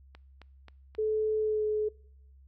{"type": "click train", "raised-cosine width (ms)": 0.3, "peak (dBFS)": -33, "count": 4, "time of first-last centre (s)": [0.15, 0.95], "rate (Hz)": 3.75}
{"type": "tone with pitch glide", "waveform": "sine", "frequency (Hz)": [432.5, 426.5], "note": ["A4", "G#4"], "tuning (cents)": [-30, 46], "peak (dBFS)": -26, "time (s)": [0.98, 1.89], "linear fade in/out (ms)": 10, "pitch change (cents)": -24, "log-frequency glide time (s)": [1.39, 1.65]}
{"effects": ["noise-tail reverb RT60 0.7 s tail -24 dB re dry", "added 67 Hz sine -53 dBFS peak until 2.47 s"]}